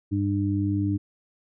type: harmonic tone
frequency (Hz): 99.9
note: G2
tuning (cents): +33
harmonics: 1 / 2 / 3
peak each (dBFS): -25 / -31 / -25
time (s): 0.11-0.98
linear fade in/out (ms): 20
effects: none